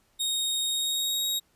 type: tone with pitch glide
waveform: sawtooth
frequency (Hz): 3733 to 3781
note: A#7 to A#7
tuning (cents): +2 to +24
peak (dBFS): -23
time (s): 0.19-1.4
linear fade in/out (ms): 20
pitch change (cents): +22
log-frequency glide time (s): 0.67-1.28
effects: pink hiss -67 dBFS RMS until 1.55 s + resampled to 32000 Hz